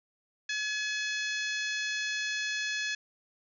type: harmonic tone with a mistuned harmonic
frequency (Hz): 850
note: G#5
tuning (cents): +40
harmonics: 2 / 3 / 4 / 5 / 6 / 7 / 8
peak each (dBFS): -33 / -37 / -39 / -41 / -43 / -44 / -45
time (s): 0.49-2.95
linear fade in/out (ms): 5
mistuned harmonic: 8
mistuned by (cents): -43
effects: none